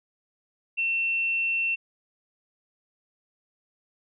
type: tone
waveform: sine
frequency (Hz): 2700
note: E7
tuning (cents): +41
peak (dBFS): -23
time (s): 0.77-1.76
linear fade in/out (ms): 20
effects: none